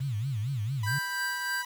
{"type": "tone with vibrato", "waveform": "sine", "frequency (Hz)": 120.3, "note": "B2", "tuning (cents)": -45, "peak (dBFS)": -28, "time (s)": [0, 0.99], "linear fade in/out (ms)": 10, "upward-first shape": "sine", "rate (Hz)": 4.4, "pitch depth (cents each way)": 280}
{"type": "tone with pitch glide", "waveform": "sawtooth", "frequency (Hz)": [987.8, 981], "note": ["B5", "B5"], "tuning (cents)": [0, -12], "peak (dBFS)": -32, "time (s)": [0.83, 1.65], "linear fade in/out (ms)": 5, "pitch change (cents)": -12, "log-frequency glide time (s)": [1, 1.27]}
{"type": "tone with tremolo", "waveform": "square", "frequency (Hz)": 1578, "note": "G6", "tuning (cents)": 11, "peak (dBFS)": -29, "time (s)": [0.86, 1.63], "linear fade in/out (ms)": 20, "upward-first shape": "triangle", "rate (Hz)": 3.3, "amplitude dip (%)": 50}
{"effects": ["8-bit"]}